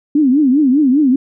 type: tone with vibrato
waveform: sine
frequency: 277.2 Hz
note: C#4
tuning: in tune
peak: -8 dBFS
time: 0.15-1.16 s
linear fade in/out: 5 ms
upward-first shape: triangle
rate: 5 Hz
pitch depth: 230 cents each way
effects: none